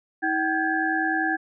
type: tone cluster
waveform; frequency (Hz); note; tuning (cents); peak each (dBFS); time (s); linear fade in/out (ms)
sine; 320.8 / 765 / 1607 / 1697; E4 / G5 / G6 / G#6; -47 / -42 / +43 / +37; -27; 0.22-1.37; 20
effects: none